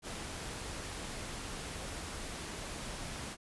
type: noise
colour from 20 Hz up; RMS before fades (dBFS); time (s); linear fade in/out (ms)
pink; -42; 0.02-3.37; 50
effects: resampled to 24000 Hz